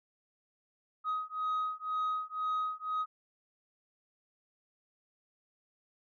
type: beating tone pair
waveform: sine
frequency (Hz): 1257 / 1259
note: D#6 / D#6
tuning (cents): +17 / +20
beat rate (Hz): 2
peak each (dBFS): -33 / -33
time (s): 1.04-3.06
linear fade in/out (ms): 50
effects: tanh soft clip ceiling -28 dBFS